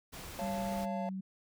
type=noise; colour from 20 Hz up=pink; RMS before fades=-46 dBFS; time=0.12-0.86 s; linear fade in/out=20 ms
type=chord; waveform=triangle; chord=Db augmented; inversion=none; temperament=equal with one note detuned; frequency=554.4 / 688 / 880 Hz; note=Db5 / F5 / A5; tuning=0 / -26 / 0 cents; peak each=-39 / -37 / -40 dBFS; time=0.39-1.09 s; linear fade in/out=0 ms
type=tone with pitch glide; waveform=sine; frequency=196 to 190.09 Hz; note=G3 to F#3; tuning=0 to +47 cents; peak=-36 dBFS; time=0.41-1.21 s; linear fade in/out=10 ms; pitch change=-53 cents; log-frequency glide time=0.92-1.1 s
effects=none